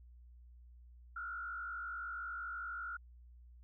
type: tone with frequency modulation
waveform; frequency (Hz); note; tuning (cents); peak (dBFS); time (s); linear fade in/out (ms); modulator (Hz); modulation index
sine; 1396.9; F6; 0; -40; 1.16-2.97; 5; 52.7; 1.2
effects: added 60 Hz sine -55 dBFS peak until 3.63 s